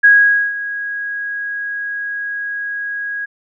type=tone with ADSR envelope; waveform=sine; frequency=1650 Hz; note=G#6; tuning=12 cents flat; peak=-4 dBFS; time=0.03-3.26 s; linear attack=16 ms; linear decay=480 ms; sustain=-16 dB; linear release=16 ms; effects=none